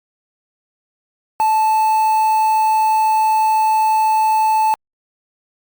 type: tone with quantisation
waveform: triangle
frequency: 874 Hz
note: A5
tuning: 12 cents flat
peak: -10 dBFS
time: 1.4-4.74 s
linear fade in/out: 0 ms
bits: 5
effects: Opus 48 kbps